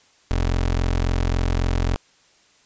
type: tone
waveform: 25% pulse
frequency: 43.65 Hz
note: F1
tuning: in tune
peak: -15 dBFS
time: 0.31-1.96 s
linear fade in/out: 0 ms
effects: white hiss -57 dBFS RMS until 2.65 s + resampled to 16000 Hz